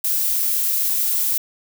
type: noise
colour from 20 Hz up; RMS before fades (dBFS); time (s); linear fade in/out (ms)
violet; -20; 0.04-1.38; 5
effects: none